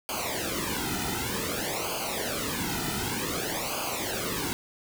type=noise with flanger; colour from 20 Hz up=pink; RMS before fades=-31 dBFS; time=0.09-4.53 s; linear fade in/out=0 ms; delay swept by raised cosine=0.53 to 1.83 ms; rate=0.54 Hz; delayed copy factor=-0.9; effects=none